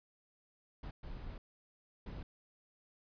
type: noise bursts at uneven times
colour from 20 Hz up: brown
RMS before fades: -45 dBFS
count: 3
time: 0.83-0.91 / 1.03-1.38 / 2.06-2.23 s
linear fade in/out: 5 ms
effects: resampled to 11025 Hz